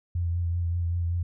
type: tone with vibrato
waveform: sine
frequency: 86 Hz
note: F2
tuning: 26 cents flat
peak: -24 dBFS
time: 0.15-1.23 s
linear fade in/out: 5 ms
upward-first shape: triangle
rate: 5.2 Hz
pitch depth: 35 cents each way
effects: none